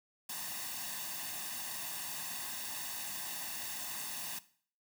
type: noise with comb filter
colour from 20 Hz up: white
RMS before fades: -41 dBFS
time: 0.29-4.39 s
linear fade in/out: 5 ms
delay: 1.1 ms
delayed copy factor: +0.7
effects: noise-tail reverb RT60 0.5 s tail -17 dB re dry + high-pass 150 Hz 12 dB/octave